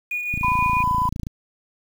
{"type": "tone with tremolo", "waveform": "sine", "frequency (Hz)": 2452, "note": "D#7", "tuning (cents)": -26, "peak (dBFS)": -22, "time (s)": [0.11, 0.83], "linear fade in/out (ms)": 5, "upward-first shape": "sine", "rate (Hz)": 6.2, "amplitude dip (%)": 40}
{"type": "click train", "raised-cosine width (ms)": 5, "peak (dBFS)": -16, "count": 27, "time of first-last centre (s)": [0.34, 1.269], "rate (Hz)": 28}
{"type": "tone", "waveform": "sine", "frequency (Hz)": 1001, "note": "B5", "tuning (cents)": 23, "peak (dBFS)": -18, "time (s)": [0.43, 1.09], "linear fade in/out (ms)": 5}
{"effects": ["7-bit"]}